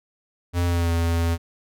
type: tone with pitch glide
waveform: square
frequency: 87.31 to 84.04 Hz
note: F2 to E2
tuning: 0 to +34 cents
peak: -20 dBFS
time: 0.53-1.38 s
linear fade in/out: 50 ms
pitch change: -66 cents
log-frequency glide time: 0.65-0.91 s
effects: none